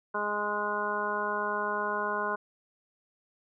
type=harmonic tone; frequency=207.8 Hz; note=G#3; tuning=1 cent sharp; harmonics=1 / 2 / 3 / 4 / 5 / 6 / 7; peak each=-42 / -36 / -37 / -39 / -32 / -40 / -34 dBFS; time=0.14-2.36 s; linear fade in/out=10 ms; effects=none